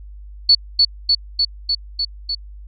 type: tone with echo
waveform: sine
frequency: 4435 Hz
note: C#8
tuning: in tune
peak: -7 dBFS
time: 0.49-0.55 s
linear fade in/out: 5 ms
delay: 300 ms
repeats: 6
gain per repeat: -2 dB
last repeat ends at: 2.35 s
effects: added 50 Hz sine -34 dBFS peak until 2.67 s